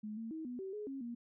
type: tone with pitch steps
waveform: sine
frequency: 212.8 / 226 / 318.7 / 246.5 / 383.4 / 420.2 / 271.3 / 236.9 Hz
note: G#3 / A3 / D#4 / B3 / G4 / G#4 / C#4 / A#3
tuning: +42 / +47 / +42 / -3 / -38 / +20 / -37 / +28 cents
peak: -40 dBFS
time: 0.03-1.15 s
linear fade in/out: 10 ms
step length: 140 ms
effects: none